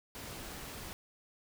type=noise; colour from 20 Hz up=pink; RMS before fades=-45 dBFS; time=0.15-0.93 s; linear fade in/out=0 ms; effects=none